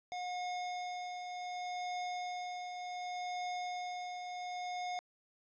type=tone with tremolo; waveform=square; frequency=721 Hz; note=F#5; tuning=45 cents flat; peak=-37 dBFS; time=0.12-4.99 s; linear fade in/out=0 ms; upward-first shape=triangle; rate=0.67 Hz; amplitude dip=45%; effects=resampled to 16000 Hz + 11-bit